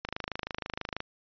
click train, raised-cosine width 0.3 ms, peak -17 dBFS, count 26, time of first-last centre 0.05-1.004 s, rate 26.2 Hz, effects resampled to 11025 Hz

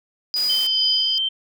sine tone with tremolo, 4926 Hz, D#8, 18 cents flat, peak -18 dBFS, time 0.34-1.18 s, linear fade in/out 0 ms, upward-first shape sine, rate 2.3 Hz, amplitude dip 50%
white high-pass noise, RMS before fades -34 dBFS, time 0.36-0.67 s, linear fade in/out 5 ms, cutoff 120 Hz, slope 96 dB/octave
sine tone with pitch glide, 3099 to 3121 Hz, G7 to G7, -21 to -8 cents, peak -19 dBFS, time 0.49-1.29 s, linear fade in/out 10 ms, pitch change +13 cents, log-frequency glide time 0.86-1.13 s
effects none

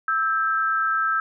sine tone pair together, 1311.1 / 1582 Hz, E6 / G6, -10 / +15 cents, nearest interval minor third, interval 325 cents, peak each -21 / -24 dBFS, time 0.08-1.2 s, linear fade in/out 2 ms, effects none

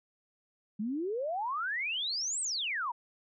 sine exponential two-way sweep, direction up then down, 199.9 to 8470 to 896 Hz, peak -31 dBFS, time 0.79-2.92 s, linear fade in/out 10 ms, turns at 2.41 s, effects none

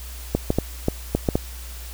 clicks, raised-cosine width 2 ms, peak -5 dBFS, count 7, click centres 0.35 / 0.504 / 0.586 / 0.884 / 1.15 / 1.288 / 1.355 s, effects added 60 Hz sine -34 dBFS peak until 1.93 s + white hiss -41 dBFS RMS until 1.93 s

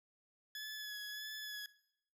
20% pulse tone with vibrato, 1703 Hz, G#6, 43 cents sharp, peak -38 dBFS, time 0.55-1.66 s, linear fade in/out 2 ms, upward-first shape sine, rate 1.6 Hz, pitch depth 24 cents each way, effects noise-tail reverb RT60 0.7 s tail -18 dB re dry

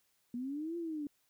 sine linear two-way sweep, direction up then down, 234.9 to 345.8 to 284.6 Hz, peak -36 dBFS, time 0.34-1.07 s, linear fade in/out 2 ms, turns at 0.77 s, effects white hiss -75 dBFS RMS until 1.29 s

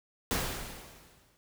pink noise with exponential decay, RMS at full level -29 dBFS, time 0.31-1.37 s, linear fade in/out 0 ms, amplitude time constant 230 ms, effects none

